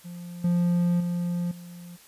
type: tone with level steps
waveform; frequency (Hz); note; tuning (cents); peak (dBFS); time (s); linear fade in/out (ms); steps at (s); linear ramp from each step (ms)
triangle; 174.61; F3; 0; -34 / -18 / -23 / -38; 0.04-1.97; 20; 0.44 / 1 / 1.51; 5
effects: white hiss -53 dBFS RMS until 2.07 s + resampled to 32000 Hz